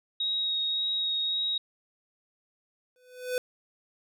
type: tone with vibrato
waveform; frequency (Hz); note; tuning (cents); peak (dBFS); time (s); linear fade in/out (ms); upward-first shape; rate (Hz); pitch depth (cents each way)
sine; 3778; A#7; +22; -26; 0.2-1.58; 5; sine; 1.8; 12
type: tone with exponential growth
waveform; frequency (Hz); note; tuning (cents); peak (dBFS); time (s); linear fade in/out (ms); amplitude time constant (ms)
square; 501; B4; +25; -25; 2.96-3.38; 1; 90
effects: none